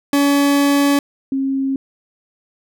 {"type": "tone pair in turn", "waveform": ["40% pulse", "sine"], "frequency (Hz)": [283.2, 269.7], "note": ["C#4", "C#4"], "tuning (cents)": [37, -47], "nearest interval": "minor second", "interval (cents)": 84, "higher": "first", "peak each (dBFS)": [-11, -16], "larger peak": "first", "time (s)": [[0.13, 0.99], [1.32, 1.76]], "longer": "first", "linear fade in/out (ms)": 2, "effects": []}